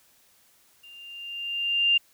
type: tone with level ramp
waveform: sine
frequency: 2794 Hz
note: F7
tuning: in tune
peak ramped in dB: -46 to -16 dBFS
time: 0.83-1.98 s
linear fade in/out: 10 ms
effects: white hiss -61 dBFS RMS until 2.13 s